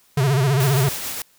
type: tone with vibrato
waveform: square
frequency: 135.7 Hz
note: C#3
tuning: 36 cents flat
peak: -16 dBFS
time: 0.17-0.89 s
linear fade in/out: 5 ms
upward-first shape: sine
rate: 15 Hz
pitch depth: 130 cents each way
type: noise with tremolo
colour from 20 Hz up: white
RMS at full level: -27 dBFS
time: 0.6-1.22 s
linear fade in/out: 2 ms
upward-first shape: triangle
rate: 6.8 Hz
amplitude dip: 35%
effects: white hiss -57 dBFS RMS until 1.38 s